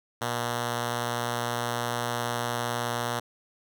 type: tone with notch filter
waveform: 5% pulse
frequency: 119.6 Hz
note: A#2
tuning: 45 cents sharp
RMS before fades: -30 dBFS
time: 0.21-3.2 s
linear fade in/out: 10 ms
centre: 310 Hz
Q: 1.9
effects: none